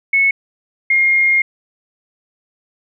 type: tone pair in turn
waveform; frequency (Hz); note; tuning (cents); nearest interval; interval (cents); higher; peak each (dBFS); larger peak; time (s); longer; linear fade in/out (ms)
sine; 2200 / 2132; C#7 / C7; -14 / +32; minor second; 54; first; -10; neither; 0.13-0.31 / 0.9-1.42; second; 5
effects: none